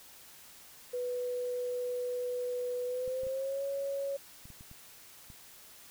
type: tone with pitch glide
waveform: sine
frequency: 493.9 to 554.4 Hz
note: B4 to C#5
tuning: 0 to 0 cents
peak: -32 dBFS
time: 0.93-4.17 s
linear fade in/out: 10 ms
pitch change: +200 cents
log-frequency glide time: 2.86-3.62 s
type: clicks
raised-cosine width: 5 ms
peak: -39 dBFS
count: 8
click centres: 3.078 / 3.234 / 3.268 / 4.455 / 4.503 / 4.609 / 4.714 / 5.302 s
effects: white hiss -54 dBFS RMS until 5.9 s